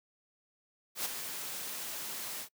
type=noise with ADSR envelope; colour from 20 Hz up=white; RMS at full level=-32 dBFS; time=0.95-2.49 s; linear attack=100 ms; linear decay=17 ms; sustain=-8 dB; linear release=86 ms; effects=noise-tail reverb RT60 0.1 s tail -26 dB re dry + high-pass 150 Hz 12 dB/octave